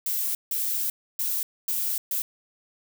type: noise bursts at uneven times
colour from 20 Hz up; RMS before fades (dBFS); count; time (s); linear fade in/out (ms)
violet; -27; 5; 0.06-0.35 / 0.51-0.9 / 1.19-1.43 / 1.68-1.98 / 2.11-2.22; 2
effects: none